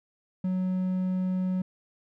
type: tone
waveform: triangle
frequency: 185 Hz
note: F#3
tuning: in tune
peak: -23 dBFS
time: 0.44-1.62 s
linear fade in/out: 5 ms
effects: none